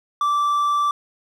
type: tone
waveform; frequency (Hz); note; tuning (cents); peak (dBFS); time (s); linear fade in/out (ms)
triangle; 1167; D6; -11; -15; 0.21-0.91; 2
effects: none